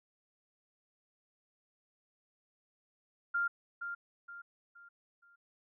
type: tone with echo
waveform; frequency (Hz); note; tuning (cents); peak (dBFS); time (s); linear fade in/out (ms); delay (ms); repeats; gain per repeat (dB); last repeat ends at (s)
sine; 1396.9; F6; 0; -29; 3.34-3.48; 10; 470; 4; -8; 5.36
effects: none